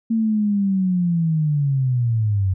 sine linear sweep, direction down, 228 to 91.8 Hz, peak -16 dBFS, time 0.1-2.54 s, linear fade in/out 10 ms, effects none

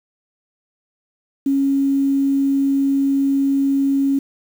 sine tone with quantisation, 275.2 Hz, C#4, 12 cents flat, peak -14 dBFS, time 1.46-4.19 s, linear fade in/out 5 ms, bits 7, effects none

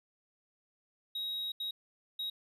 triangle tone bursts at uneven times, 3803 Hz, A#7, 34 cents sharp, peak -33 dBFS, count 3, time 1.15-1.52 / 1.6-1.71 / 2.19-2.3 s, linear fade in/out 5 ms, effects none

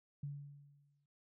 sine tone with exponential decay, 143 Hz, D3, 46 cents flat, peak -38 dBFS, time 0.23-1.06 s, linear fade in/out 5 ms, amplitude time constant 180 ms, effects noise-tail reverb RT60 0.1 s tail -23 dB re dry

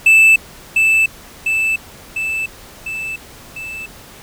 triangle tone with echo, 2637 Hz, E7, in tune, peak -4 dBFS, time 0.06-0.36 s, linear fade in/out 5 ms, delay 700 ms, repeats 5, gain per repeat -4 dB, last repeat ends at 3.86 s, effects pink hiss -39 dBFS RMS until 4.22 s

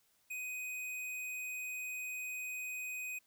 square tone, 2500 Hz, D#7, 8 cents sharp, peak -40 dBFS, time 0.3-3.19 s, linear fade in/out 10 ms, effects white hiss -73 dBFS RMS until 3.26 s

